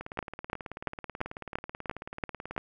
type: two click trains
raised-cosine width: 0.5 ms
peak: -23 / -14 dBFS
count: 48 / 8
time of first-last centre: 0.01-2.564 / 0.19-2.579 s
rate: 18.4 / 2.93 Hz
effects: none